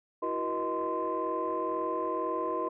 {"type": "tone cluster", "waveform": "sine", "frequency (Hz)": [329.6, 371.6, 479.4, 626, 1035], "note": ["E4", "F#4", "A#4", "D#5", "C6"], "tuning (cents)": [0, 7, 48, 10, -19], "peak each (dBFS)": [-36, -36, -35, -36, -32], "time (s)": [0.22, 2.69], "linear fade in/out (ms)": 10, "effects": ["tanh soft clip ceiling -21 dBFS"]}